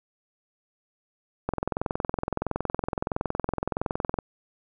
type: click train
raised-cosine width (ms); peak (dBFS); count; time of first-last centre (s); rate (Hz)
1; -12; 59; 1.49-4.188; 21.5
effects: none